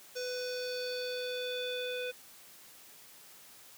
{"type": "tone with low-pass filter sweep", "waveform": "square", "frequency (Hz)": 498.2, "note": "B4", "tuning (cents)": 15, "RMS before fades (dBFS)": -37, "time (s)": [0.15, 2.12], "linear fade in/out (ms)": 20, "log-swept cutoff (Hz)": [5800, 3000], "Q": 4.9, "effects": ["white hiss -55 dBFS RMS until 3.77 s", "high-pass 100 Hz 12 dB/octave"]}